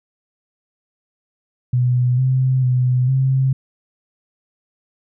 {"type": "tone with pitch steps", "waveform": "sine", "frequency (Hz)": [124.3, 130.1, 126.1, 132.7], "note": ["B2", "C3", "B2", "C3"], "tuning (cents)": [12, -9, 36, 25], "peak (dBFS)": -13, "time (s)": [1.73, 3.53], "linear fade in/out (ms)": 5, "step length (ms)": 450, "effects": []}